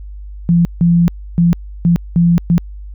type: tone bursts at uneven times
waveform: sine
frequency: 171.3 Hz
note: F3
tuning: 33 cents flat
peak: -7 dBFS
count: 6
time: 0.49-0.65 / 0.81-1.08 / 1.38-1.53 / 1.85-1.96 / 2.16-2.38 / 2.5-2.58 s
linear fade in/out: 0 ms
effects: added 50 Hz sine -27 dBFS peak until 2.94 s